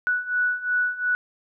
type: beating tone pair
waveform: sine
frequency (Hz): 1475 / 1477.8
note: F#6 / F#6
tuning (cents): -6 / -3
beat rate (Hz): 2.8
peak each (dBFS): -26 / -23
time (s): 0.07-1.15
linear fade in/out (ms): 0
effects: none